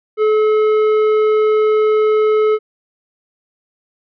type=tone with tanh clipping; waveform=sine; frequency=430 Hz; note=A4; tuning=40 cents flat; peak=-12 dBFS; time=0.17-2.59 s; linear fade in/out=50 ms; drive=10 dB; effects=none